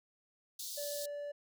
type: high-pass noise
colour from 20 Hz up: pink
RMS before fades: -43 dBFS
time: 0.59-1.06 s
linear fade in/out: 5 ms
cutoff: 3700 Hz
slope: 48 dB/octave
type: tone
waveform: triangle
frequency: 580 Hz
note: D5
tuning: 22 cents flat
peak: -37 dBFS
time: 0.77-1.32 s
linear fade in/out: 10 ms
effects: none